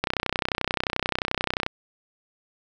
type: click train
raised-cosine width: 0.3 ms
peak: -7 dBFS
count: 52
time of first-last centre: 0.04-1.664 s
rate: 31.4 Hz
effects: none